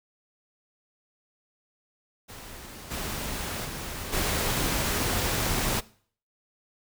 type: noise with level steps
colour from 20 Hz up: pink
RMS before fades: -43 / -33 / -36 / -27 dBFS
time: 2.28-5.81 s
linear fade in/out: 20 ms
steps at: 2.9 / 3.64 / 4.12 s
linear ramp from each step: 20 ms
effects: noise-tail reverb RT60 0.5 s tail -20 dB re dry